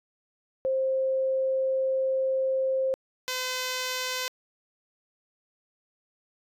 sine / 5% pulse tone pair in turn, 528 / 509.5 Hz, C5 / C5, +16 / -46 cents, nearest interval minor second, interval 62 cents, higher first, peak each -23 / -17 dBFS, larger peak second, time 0.65-2.94 / 3.28-4.28 s, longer first, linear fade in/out 0 ms, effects resampled to 32000 Hz

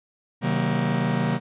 45% pulse chord, C half-diminished seventh, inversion none, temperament just, 130.81 / 156.98 / 188.37 / 235.5 Hz, C3 / Eb3 / Gb3 / Bb3, 0 / +16 / +31 / +18 cents, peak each -27 dBFS, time 0.41-1.4 s, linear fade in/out 50 ms, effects resampled to 8000 Hz

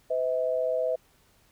sine tone pair together, 506.9 / 642 Hz, B4 / E5, +45 / -46 cents, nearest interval major third, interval 409 cents, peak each -27 dBFS, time 0.1-0.96 s, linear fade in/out 10 ms, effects pink hiss -63 dBFS RMS until 1.51 s

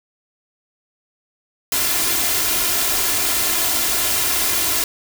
white noise with comb filter, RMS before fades -19 dBFS, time 1.72-4.84 s, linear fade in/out 2 ms, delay 2.9 ms, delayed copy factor +0.6, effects none

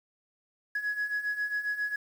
sine beating tone pair, 1674 / 1681.4 Hz, G#6 / G#6, +13 / +21 cents, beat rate 7.4 Hz, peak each -33 / -29 dBFS, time 0.75-1.96 s, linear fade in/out 5 ms, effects tanh soft clip ceiling -25 dBFS + 9-bit

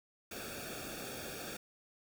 pink noise with comb filter, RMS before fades -44 dBFS, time 0.31-1.57 s, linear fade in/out 5 ms, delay 0.99 ms, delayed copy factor -0.8, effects none

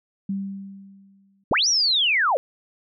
sine tone with exponential decay, 196 Hz, G3, in tune, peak -22 dBFS, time 0.29-1.44 s, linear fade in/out 5 ms, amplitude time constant 250 ms
sine linear two-way sweep, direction up then down, 74.9 to 5920 to 466.1 Hz, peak -17 dBFS, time 1.51-2.37 s, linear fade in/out 0 ms, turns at 1.68 s
effects none

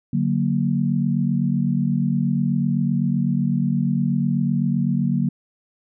sine chord, D augmented, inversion none, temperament equal with one note detuned, 145.57 / 185 / 233.1 Hz, D3 / F#3 / A#3, -15 / 0 / 0 cents, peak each -22 dBFS, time 0.13-5.29 s, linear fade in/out 5 ms, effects none

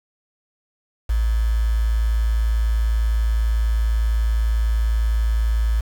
sine tone with quantisation, 55.5 Hz, A1, 16 cents sharp, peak -16 dBFS, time 1.09-5.81 s, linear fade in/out 10 ms, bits 6, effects none

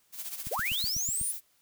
blue noise with tremolo, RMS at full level -36 dBFS, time 0.12-0.93 s, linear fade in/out 50 ms, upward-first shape sine, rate 15 Hz, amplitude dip 65%
click train, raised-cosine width 5 ms, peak -29 dBFS, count 7, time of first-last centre 0.47-1.213 s, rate 8.07 Hz
sine linear sweep, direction up, 367.4 to 10000 Hz, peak -29 dBFS, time 0.51-1.32 s, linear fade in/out 10 ms
violet noise, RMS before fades -38 dBFS, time 0.62-1.41 s, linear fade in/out 50 ms
effects white hiss -68 dBFS RMS until 1.61 s

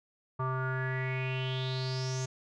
square tone with low-pass filter sweep, 130 Hz, C3, 11 cents flat, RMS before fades -33 dBFS, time 0.39-2.26 s, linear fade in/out 10 ms, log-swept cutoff 1100 to 6600 Hz, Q 7.3, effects none

